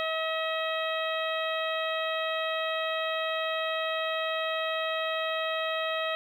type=harmonic tone with a mistuned harmonic; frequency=641 Hz; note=E5; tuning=49 cents flat; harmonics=1 / 2 / 3 / 4 / 5 / 6; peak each=-31 / -34 / -36 / -37 / -38 / -39 dBFS; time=0-6.15 s; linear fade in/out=0 ms; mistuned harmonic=6; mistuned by=-17 cents; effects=10-bit